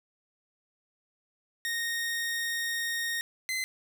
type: tone pair in turn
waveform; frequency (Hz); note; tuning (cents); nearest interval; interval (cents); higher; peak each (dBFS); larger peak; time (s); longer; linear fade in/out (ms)
sawtooth; 1857 / 2052; A#6 / C7; -7 / -34; major second; 173; second; -26; neither; 1.65-3.21 / 3.49-3.64; first; 0
effects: none